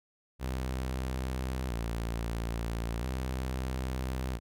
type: tone with vibrato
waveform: sawtooth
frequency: 60.7 Hz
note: B1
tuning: 29 cents flat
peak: -28 dBFS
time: 0.39-4.4 s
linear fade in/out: 50 ms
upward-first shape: square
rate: 0.38 Hz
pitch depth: 100 cents each way
effects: none